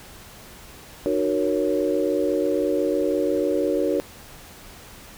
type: chord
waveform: sine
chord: D# minor seventh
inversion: none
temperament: equal with one note detuned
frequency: 304 / 370 / 466.2 / 554.4 Hz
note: D#4 / F#4 / A#4 / C#5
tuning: -40 / 0 / 0 / 0 cents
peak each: -25 dBFS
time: 1.06-4 s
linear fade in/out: 0 ms
effects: pink hiss -44 dBFS RMS until 5.17 s